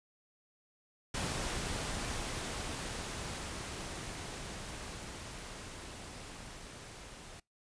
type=noise with level ramp; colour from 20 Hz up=pink; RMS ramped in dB=-36 to -50 dBFS; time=1.14-7.4 s; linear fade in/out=5 ms; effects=noise-tail reverb RT60 0.2 s tail -25 dB re dry + resampled to 22050 Hz